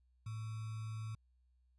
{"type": "tone with sample-and-hold", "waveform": "sine", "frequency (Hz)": 109.9, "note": "A2", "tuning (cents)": -2, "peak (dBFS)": -40, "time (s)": [0.26, 1.15], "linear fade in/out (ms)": 5, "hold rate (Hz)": 1225, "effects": ["added 62 Hz sine -69 dBFS peak until 1.78 s", "resampled to 24000 Hz"]}